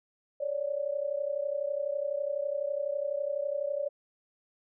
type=tone pair together; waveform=sine; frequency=555.3 / 587.3 Hz; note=C#5 / D5; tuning=+3 / 0 cents; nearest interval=minor second; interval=97 cents; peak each=-32 / -32 dBFS; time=0.4-3.89 s; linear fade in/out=10 ms; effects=none